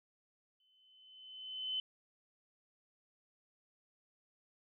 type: tone with exponential growth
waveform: sine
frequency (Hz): 3041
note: F#7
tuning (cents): +47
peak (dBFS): -33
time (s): 0.6-1.8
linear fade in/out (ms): 2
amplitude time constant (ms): 260
effects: none